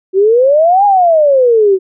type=exponential two-way sweep; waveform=sine; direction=up then down; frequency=369 to 830 to 369 Hz; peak=-5 dBFS; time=0.13-1.79 s; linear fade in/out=50 ms; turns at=0.85 s; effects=none